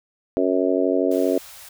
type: harmonic tone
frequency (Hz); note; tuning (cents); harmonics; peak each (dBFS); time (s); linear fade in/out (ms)
92.5; F#2; 0; 3 / 4 / 5 / 6 / 7; -22 / -23 / -24 / -25 / -25; 0.37-1.38; 0
type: band-stop noise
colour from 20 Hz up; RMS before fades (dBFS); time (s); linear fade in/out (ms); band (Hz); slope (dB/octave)
white; -42; 1.11-1.69; 5; 150 to 520; 48
effects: none